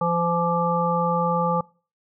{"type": "harmonic tone with a mistuned harmonic", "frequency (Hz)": 171.4, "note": "F3", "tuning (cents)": -32, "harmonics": [1, 3, 5, 7], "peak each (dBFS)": [-25, -25, -25, -25], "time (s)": [0.01, 1.61], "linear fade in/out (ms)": 5, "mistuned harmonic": 7, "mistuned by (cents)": -31, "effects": ["noise-tail reverb RT60 0.4 s tail -25 dB re dry"]}